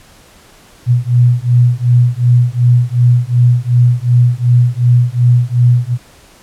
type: beating tone pair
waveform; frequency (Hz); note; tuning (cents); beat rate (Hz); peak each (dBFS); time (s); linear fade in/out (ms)
sine; 120.8 / 123.5; B2 / B2; -38 / 0; 2.7; -10; 0.86-5.98; 50
effects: pink hiss -43 dBFS RMS until 6.42 s + low-pass 12000 Hz 12 dB/octave